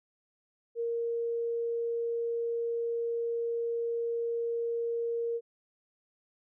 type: tone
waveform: sine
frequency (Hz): 466.2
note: A#4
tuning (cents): 0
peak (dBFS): -29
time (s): 0.75-5.41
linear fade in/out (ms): 50
effects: none